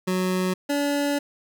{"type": "tone pair in turn", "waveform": "25% pulse", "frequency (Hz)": [184.6, 286.6], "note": ["F#3", "D4"], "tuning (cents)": [-4, -42], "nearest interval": "minor sixth", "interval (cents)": 762, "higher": "second", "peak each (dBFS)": -18, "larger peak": "neither", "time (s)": [[0.07, 0.54], [0.69, 1.19]], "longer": "second", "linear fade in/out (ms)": 10, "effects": []}